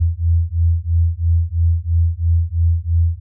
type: beating tone pair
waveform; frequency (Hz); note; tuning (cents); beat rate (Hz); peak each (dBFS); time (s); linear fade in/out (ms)
sine; 82.41 / 85.41; E2 / F2; 0 / -38; 3; -16; 0-3.2; 20
effects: none